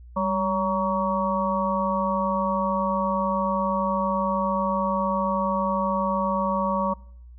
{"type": "harmonic tone with a mistuned harmonic", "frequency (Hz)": 187.8, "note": "F#3", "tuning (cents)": 26, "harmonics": [1, 3, 5, 6], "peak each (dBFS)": [-27, -27, -27, -27], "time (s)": [0.16, 6.94], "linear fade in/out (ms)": 10, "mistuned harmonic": 1, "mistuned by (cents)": 90, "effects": ["noise-tail reverb RT60 0.7 s tail -24 dB re dry", "added 60 Hz sine -42 dBFS peak until 7.38 s"]}